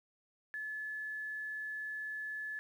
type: tone with quantisation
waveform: sine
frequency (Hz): 1722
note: A6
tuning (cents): -38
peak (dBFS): -38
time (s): 0.54-2.59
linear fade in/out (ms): 0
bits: 11
effects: none